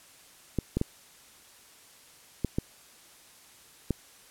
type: clicks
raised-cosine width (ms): 3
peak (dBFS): -13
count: 6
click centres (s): 0.587 / 0.77 / 0.814 / 2.447 / 2.585 / 3.907
effects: white hiss -55 dBFS RMS until 4.3 s + low-pass 12000 Hz 12 dB/octave